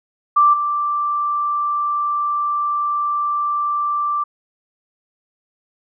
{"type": "tone with level steps", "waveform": "sine", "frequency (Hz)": 1174.7, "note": "D6", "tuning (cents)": 0, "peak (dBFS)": [-9, -17], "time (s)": [0.36, 4.24], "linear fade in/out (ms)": 10, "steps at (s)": 0.53, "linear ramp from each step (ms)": 10, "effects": []}